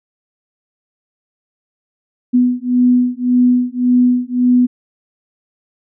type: beating tone pair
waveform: sine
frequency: 246.9 / 248.7 Hz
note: B3 / B3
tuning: 0 / +12 cents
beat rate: 1.8 Hz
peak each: -13 dBFS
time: 2.33-4.67 s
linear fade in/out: 20 ms
effects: none

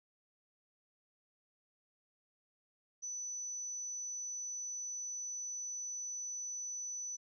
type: tone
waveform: sine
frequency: 5980 Hz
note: F#8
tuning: 17 cents sharp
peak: -39 dBFS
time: 3.02-7.17 s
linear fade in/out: 20 ms
effects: none

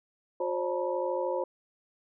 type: tone cluster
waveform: sine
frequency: 360.1 / 531 / 584 / 884 / 965 Hz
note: F#4 / C5 / D5 / A5 / B5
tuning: -47 / +25 / -10 / +8 / -40 cents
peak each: -34 / -30 / -38 / -39 / -37 dBFS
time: 0.4-1.44 s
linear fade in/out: 5 ms
effects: none

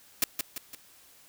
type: noise with echo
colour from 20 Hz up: white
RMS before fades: -24 dBFS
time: 0.22-0.24 s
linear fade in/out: 2 ms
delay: 170 ms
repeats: 3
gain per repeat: -6 dB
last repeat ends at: 0.75 s
effects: white hiss -57 dBFS RMS until 1.28 s

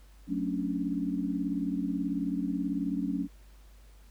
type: chord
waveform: sine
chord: D major seventh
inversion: first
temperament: just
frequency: 183.54 / 220.2 / 275.3 / 293.7 Hz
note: F#3 / A3 / C#4 / D4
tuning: -14 / +2 / -12 / 0 cents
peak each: -34 / -36 / -32 / -35 dBFS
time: 0.27-3.28 s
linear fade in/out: 50 ms
effects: added 50 Hz sine -51 dBFS peak until 4.1 s + pink hiss -63 dBFS RMS until 4.1 s

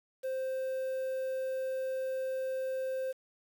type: tone with quantisation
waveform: triangle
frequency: 523.3 Hz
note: C5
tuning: in tune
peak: -30 dBFS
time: 0.23-3.13 s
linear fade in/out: 20 ms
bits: 9
effects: none

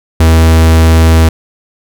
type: tone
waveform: 45% pulse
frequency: 81 Hz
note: E2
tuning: 30 cents flat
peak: -3 dBFS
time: 0.2-1.29 s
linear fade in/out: 5 ms
effects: none

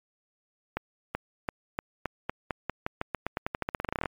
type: accelerating click train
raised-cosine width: 0.5 ms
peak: -14 dBFS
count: 27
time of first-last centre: 0.77-4.058 s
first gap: 380 ms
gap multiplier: 0.89
effects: MP3 96 kbps

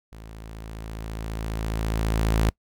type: tone with level ramp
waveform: sawtooth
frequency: 54.7 Hz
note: A1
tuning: 9 cents flat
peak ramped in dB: -37 to -14 dBFS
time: 0.12-2.5 s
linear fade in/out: 5 ms
effects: noise-tail reverb RT60 0.1 s tail -25 dB re dry

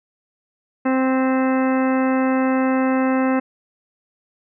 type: harmonic tone with a mistuned harmonic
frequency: 261.6 Hz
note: C4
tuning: in tune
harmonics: 1 / 2 / 3 / 4 / 5 / 6 / 7 / 8 / 10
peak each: -17 / -23 / -27 / -29 / -31 / -33 / -34 / -35 / -37 dBFS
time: 0.85-3.4 s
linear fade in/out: 10 ms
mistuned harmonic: 8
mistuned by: -21 cents
effects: none

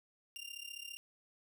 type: tone with amplitude modulation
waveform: sawtooth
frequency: 2794 Hz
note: F7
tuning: in tune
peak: -38 dBFS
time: 0.36-0.97 s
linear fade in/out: 0 ms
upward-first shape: sine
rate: 34.8 Hz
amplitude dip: 85%
effects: none

